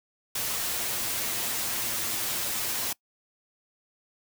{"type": "noise with comb filter", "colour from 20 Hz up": "white", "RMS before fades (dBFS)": -30, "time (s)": [0.35, 2.93], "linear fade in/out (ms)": 5, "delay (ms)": 8.7, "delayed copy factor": 0.5, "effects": ["noise-tail reverb RT60 0.1 s tail -24 dB re dry"]}